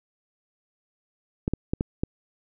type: clicks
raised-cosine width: 3 ms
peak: -11 dBFS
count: 5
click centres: 1.479 / 1.536 / 1.735 / 1.809 / 2.035 s
effects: none